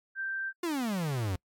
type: tone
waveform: sine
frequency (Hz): 1568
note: G6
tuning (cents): 0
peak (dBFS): -31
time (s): 0.15-0.53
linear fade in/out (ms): 50
type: exponential sweep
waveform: 45% pulse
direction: down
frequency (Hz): 360 to 87.4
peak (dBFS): -29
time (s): 0.63-1.36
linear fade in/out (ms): 5
effects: noise-tail reverb RT60 0.1 s tail -26 dB re dry + MP3 96 kbps